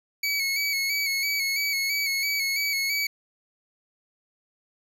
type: tone with vibrato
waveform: 25% pulse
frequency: 2232 Hz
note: C#7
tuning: 11 cents sharp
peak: -20 dBFS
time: 0.23-3.07 s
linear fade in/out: 5 ms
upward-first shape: square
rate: 3 Hz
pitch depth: 37 cents each way
effects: none